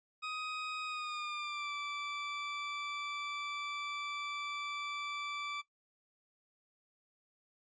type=tone with pitch glide; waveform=20% pulse; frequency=1254 to 1163.3 Hz; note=D#6 to D6; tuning=+13 to -17 cents; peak=-33 dBFS; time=0.22-5.62 s; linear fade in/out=20 ms; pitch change=-130 cents; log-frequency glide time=0.85-1.73 s; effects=noise-tail reverb RT60 0.1 s tail -17 dB re dry + resampled to 16000 Hz